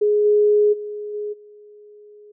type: tone with level steps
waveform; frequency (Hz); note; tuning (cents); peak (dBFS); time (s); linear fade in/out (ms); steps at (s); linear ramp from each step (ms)
sine; 417.6; G#4; +10; -14 / -12 / -27 / -24 / -42; 0.01-2.32; 10; 0.24 / 0.72 / 1.13 / 1.32; 20
effects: none